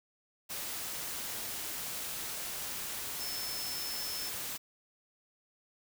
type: tone in noise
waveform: sine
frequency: 5274 Hz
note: E8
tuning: in tune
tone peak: -39 dBFS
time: 3.19-4.3 s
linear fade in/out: 20 ms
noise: white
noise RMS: -39 dBFS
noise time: 0.49-4.58 s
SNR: -3 dB
effects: none